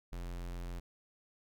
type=tone; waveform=square; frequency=43.65 Hz; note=F1; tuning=in tune; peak=-40 dBFS; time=0.12-0.8 s; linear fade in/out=10 ms; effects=none